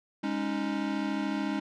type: chord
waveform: square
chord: Ab suspended fourth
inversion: none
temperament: equal with one note detuned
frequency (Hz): 205 / 277.2 / 311.1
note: Ab3 / Db4 / Eb4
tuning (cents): -22 / 0 / 0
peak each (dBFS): -34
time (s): 0.23-1.6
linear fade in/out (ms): 10
effects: low-pass 4000 Hz 12 dB/octave